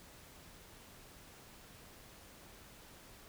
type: silence
effects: pink hiss -57 dBFS RMS until 3.28 s